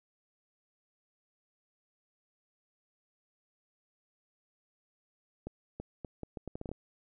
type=accelerating click train; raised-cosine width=2 ms; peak=-26 dBFS; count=11; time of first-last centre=5.47-6.716 s; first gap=330 ms; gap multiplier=0.75; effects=none